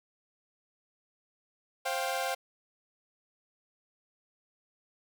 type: chord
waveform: sawtooth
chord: C suspended fourth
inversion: none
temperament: equal with one note detuned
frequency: 528.7 / 698.5 / 784 Hz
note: C5 / F5 / G5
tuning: +18 / 0 / 0 cents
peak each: -31 dBFS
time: 1.85-2.35 s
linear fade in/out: 10 ms
effects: none